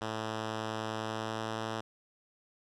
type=tone with pitch glide; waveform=5% pulse; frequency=110 to 111.15 Hz; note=A2 to A2; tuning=0 to +18 cents; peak=-23 dBFS; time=0.01-1.81 s; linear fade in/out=10 ms; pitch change=+18 cents; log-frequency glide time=1-1.47 s; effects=low-pass 6000 Hz 12 dB/octave